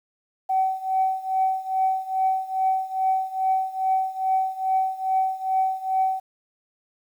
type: tone with tremolo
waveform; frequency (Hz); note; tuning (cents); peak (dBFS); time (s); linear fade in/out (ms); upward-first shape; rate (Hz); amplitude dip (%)
sine; 760; F#5; +46; -16; 0.49-6.2; 10; triangle; 2.4; 90
effects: tanh soft clip ceiling -12 dBFS + 9-bit